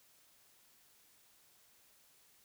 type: silence
effects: white hiss -67 dBFS RMS until 2.44 s